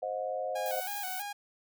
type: chord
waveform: sine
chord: C diminished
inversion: none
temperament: equal with one note detuned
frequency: 523.3 / 622.3 / 722.3 Hz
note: C5 / Eb5 / Gb5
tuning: 0 / 0 / -42 cents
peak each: -36 dBFS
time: 0.02-0.81 s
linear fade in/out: 10 ms
type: tone with vibrato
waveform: sawtooth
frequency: 780 Hz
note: G5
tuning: 9 cents flat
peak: -33 dBFS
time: 0.55-1.33 s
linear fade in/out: 10 ms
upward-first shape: square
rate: 3.1 Hz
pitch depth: 79 cents each way
type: noise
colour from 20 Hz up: violet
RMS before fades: -40 dBFS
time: 0.66-1.22 s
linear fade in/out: 0 ms
effects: none